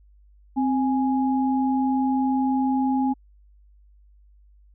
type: tone pair together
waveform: sine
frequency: 261.6 / 830.6 Hz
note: C4 / G#5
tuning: 0 / 0 cents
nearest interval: octave + minor sixth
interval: 2000 cents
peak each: -20 / -26 dBFS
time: 0.56-3.14 s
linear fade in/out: 20 ms
effects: added 50 Hz sine -51 dBFS peak until 4.74 s